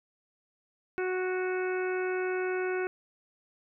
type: harmonic tone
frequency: 369.1 Hz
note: F#4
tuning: 4 cents flat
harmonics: 1 / 2 / 3 / 4 / 5 / 6 / 7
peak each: -29 / -40 / -44 / -37 / -46 / -43 / -45 dBFS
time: 0.98-2.87 s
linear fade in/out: 0 ms
effects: none